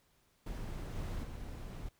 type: noise with level steps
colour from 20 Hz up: brown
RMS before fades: -41 / -39 / -44 dBFS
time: 0.46-1.89 s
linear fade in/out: 5 ms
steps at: 0.95 / 1.23 s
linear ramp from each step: 10 ms
effects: pink hiss -72 dBFS RMS until 1.99 s